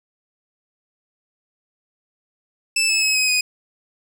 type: tone with pitch steps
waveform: 20% pulse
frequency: 2637 / 2601 / 2565 / 2530 / 2495 Hz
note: E7 / E7 / E7 / D#7 / D#7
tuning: 0 / -24 / -48 / +28 / +4 cents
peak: -11 dBFS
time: 2.76-3.41 s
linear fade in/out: 5 ms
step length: 130 ms
effects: none